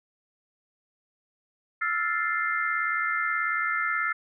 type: chord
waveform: sine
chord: F major seventh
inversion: third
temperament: equal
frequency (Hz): 1318.5 / 1396.9 / 1760 / 2093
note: E6 / F6 / A6 / C7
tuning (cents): 0 / 0 / 0 / 0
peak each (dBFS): -30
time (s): 1.81-4.13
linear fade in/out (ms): 10
effects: none